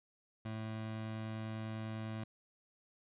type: tone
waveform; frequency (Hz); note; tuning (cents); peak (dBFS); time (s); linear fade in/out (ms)
25% pulse; 110; A2; 0; -36; 0.45-2.24; 5
effects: resampled to 8000 Hz + 13-bit